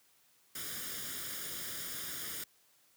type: noise with comb filter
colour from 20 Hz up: white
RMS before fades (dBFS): -41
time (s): 0.55-2.44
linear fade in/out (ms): 5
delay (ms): 0.58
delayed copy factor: +0.7
effects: white hiss -68 dBFS RMS until 2.96 s + high-pass 80 Hz 12 dB/octave